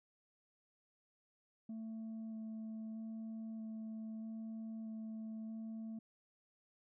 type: tone with vibrato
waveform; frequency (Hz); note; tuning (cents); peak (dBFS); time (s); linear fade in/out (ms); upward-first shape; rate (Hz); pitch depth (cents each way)
sine; 221.5; A3; +12; -40; 1.69-5.99; 5; square; 0.79; 8
effects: tanh soft clip ceiling -42 dBFS